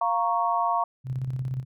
sine chord, Bb minor, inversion second, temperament equal, 698.5 / 932.3 / 1108.7 Hz, F5 / Bb5 / Db6, 0 / 0 / 0 cents, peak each -26 dBFS, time 0.01-0.84 s, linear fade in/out 5 ms
sine tone with tremolo, 129.5 Hz, C3, 17 cents flat, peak -25 dBFS, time 1.04-1.65 s, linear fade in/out 50 ms, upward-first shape square, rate 17 Hz, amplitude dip 45%
effects none

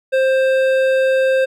sine tone with hard clipping, 527 Hz, C5, 12 cents sharp, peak -14 dBFS, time 0.12-1.46 s, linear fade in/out 20 ms, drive 11 dB, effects none

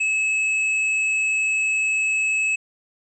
triangle tone with hard clipping, 2589 Hz, E7, 32 cents flat, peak -20 dBFS, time 0-2.56 s, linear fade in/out 10 ms, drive 9 dB, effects resampled to 22050 Hz

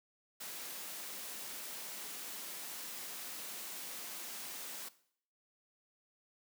white high-pass noise, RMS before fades -45 dBFS, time 0.4-4.89 s, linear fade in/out 10 ms, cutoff 170 Hz, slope 24 dB/octave, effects noise-tail reverb RT60 0.6 s tail -17 dB re dry

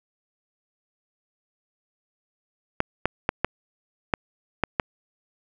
clicks, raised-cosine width 0.5 ms, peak -5 dBFS, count 7, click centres 2.804 / 3.056 / 3.291 / 3.446 / 4.138 / 4.637 / 4.798 s, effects none

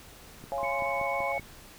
click train, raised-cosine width 3 ms, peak -30 dBFS, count 6, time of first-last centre 0.44-1.396 s, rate 5.23 Hz
sine chord, Db major, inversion none, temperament equal with one note detuned, 554.4 / 687.3 / 830.6 Hz, Db5 / F5 / Ab5, 0 / -28 / 0 cents, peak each -33 / -34 / -34 dBFS, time 0.52-1.38 s, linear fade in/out 0 ms
sine tone with vibrato, 1036 Hz, C6, 17 cents flat, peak -35 dBFS, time 0.58-1.32 s, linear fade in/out 0 ms, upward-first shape square, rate 7.2 Hz, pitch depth 26 cents each way
sine tone, 2217 Hz, C#7, in tune, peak -33 dBFS, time 0.63-1.4 s, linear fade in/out 10 ms
effects pink hiss -50 dBFS RMS until 1.78 s

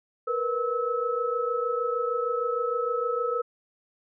sine tone cluster, 467.6 / 494.1 / 1299 Hz, A#4 / B4 / E6, +5 / +1 / -26 cents, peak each -29 dBFS, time 0.27-3.42 s, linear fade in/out 10 ms, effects none

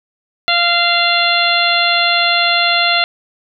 harmonic tone, 692 Hz, F5, 16 cents flat, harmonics 1 / 2 / 3 / 4 / 5 / 6, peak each -18 / -18 / -18 / -18 / -18 / -18 dBFS, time 0.48-3.04 s, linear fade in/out 0 ms, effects none

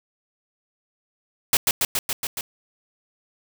white noise with echo, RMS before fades -17 dBFS, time 1.53-1.57 s, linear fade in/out 2 ms, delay 140 ms, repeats 6, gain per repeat -2 dB, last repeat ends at 2.41 s, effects none

